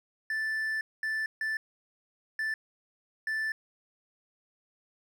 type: tone bursts at uneven times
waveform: triangle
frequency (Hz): 1760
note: A6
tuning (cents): 0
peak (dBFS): -27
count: 5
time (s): 0.3-0.81 / 1.03-1.26 / 1.41-1.57 / 2.39-2.54 / 3.27-3.52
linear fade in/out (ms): 2
effects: none